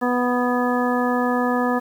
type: harmonic tone with a mistuned harmonic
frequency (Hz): 246.9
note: B3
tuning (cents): 0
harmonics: 1 / 2 / 3 / 4 / 5 / 7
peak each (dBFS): -21 / -24 / -26 / -27 / -28 / -29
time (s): 0.01-1.8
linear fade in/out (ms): 20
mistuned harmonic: 7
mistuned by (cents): -20
effects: 8-bit